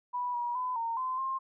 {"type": "tone with pitch steps", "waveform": "sine", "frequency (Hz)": [983, 960, 1007, 919, 1029, 1061], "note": ["B5", "B5", "B5", "A#5", "C6", "C6"], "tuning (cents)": [-8, -49, 33, -25, -29, 24], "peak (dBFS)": -30, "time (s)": [0.13, 1.39], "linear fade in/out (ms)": 20, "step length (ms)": 210, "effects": []}